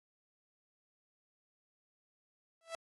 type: tone with exponential growth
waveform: sawtooth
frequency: 660 Hz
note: E5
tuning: 2 cents sharp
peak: -32 dBFS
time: 2.61-2.75 s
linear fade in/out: 1 ms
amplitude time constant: 30 ms
effects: AAC 32 kbps